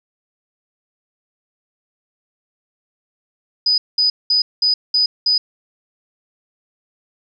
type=tone bursts; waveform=sine; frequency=4978 Hz; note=D#8; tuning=in tune; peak=-12 dBFS; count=6; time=3.66-5.38 s; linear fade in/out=5 ms; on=120 ms; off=200 ms; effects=none